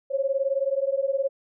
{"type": "beating tone pair", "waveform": "sine", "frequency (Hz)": [536, 555], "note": ["C5", "C#5"], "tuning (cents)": [42, 2], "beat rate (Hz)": 19, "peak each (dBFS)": -25, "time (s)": [0.1, 1.29], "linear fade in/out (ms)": 20, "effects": []}